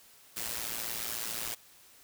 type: noise with amplitude modulation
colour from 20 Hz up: white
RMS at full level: -33 dBFS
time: 0.36-1.55 s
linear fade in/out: 10 ms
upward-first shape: sine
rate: 114 Hz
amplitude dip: 80%
effects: white hiss -58 dBFS RMS until 2.03 s